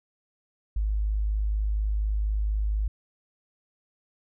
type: tone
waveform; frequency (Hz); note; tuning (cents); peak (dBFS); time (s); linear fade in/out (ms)
sine; 52.1; G#1; +6; -23; 0.76-2.88; 5
effects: none